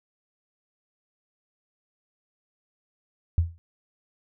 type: tone with exponential decay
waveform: sine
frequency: 84 Hz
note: E2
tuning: 33 cents sharp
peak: -14 dBFS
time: 3.38-3.58 s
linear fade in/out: 0 ms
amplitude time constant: 42 ms
effects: none